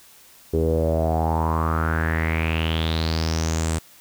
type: tone with low-pass filter sweep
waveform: sawtooth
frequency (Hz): 80.7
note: E2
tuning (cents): -36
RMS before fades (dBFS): -22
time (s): 0.53-3.79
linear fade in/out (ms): 10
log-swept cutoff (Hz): 410 to 8500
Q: 6.5
effects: white hiss -50 dBFS RMS until 4 s